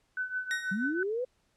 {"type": "tone with tremolo", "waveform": "sine", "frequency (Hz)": 1507, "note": "F#6", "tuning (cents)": 31, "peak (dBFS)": -28, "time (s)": [0.17, 1.03], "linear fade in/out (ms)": 2, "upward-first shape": "triangle", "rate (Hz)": 6.2, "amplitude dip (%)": 85}
{"type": "tone with exponential decay", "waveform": "sawtooth", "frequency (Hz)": 1872, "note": "A#6", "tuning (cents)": 7, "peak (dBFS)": -27, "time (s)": [0.51, 0.94], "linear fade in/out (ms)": 0, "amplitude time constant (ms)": 93}
{"type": "linear sweep", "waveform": "sine", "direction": "up", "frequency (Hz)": [180.7, 517], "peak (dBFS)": -29, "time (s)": [0.71, 1.25], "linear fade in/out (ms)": 10}
{"effects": ["pink hiss -72 dBFS RMS until 1.56 s", "low-pass 9000 Hz 12 dB/octave"]}